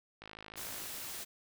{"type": "click train", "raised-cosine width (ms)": 0.3, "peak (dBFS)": -31, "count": 35, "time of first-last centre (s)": [0.22, 0.857], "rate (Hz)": 53.4}
{"type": "noise", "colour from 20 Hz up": "white", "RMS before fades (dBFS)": -43, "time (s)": [0.56, 1.25], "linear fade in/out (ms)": 20}
{"effects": []}